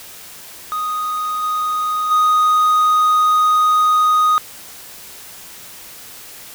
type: tone with level steps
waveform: triangle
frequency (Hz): 1244.5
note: D#6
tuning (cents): 0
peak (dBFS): -17 / -15 / -9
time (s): 0.72-4.38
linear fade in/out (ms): 0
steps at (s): 1.42 / 2.1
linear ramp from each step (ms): 20
effects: white hiss -37 dBFS RMS until 6.54 s